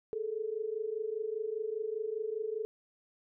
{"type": "tone pair together", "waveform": "sine", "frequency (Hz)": [420.8, 445.8], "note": ["G#4", "A4"], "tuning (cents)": [23, 23], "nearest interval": "minor second", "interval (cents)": 100, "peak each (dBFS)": [-37, -35], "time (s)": [0.13, 2.65], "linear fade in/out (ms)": 0, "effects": []}